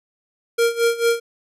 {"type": "tone with tremolo", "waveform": "square", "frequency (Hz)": 466.2, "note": "A#4", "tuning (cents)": 0, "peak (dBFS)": -14, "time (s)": [0.58, 1.2], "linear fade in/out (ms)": 10, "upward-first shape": "sine", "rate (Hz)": 4.5, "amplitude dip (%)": 85, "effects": ["resampled to 32000 Hz"]}